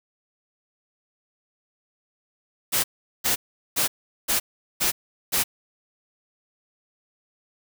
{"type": "noise bursts", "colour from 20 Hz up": "white", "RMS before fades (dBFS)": -22, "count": 6, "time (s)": [2.72, 5.44], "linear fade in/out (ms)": 20, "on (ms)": 120, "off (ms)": 400, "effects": []}